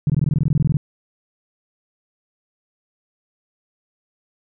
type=tone bursts; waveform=sine; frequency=146.83 Hz; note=D3; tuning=in tune; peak=-13 dBFS; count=15; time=0.07-0.77 s; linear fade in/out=2 ms; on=28 ms; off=20 ms; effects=none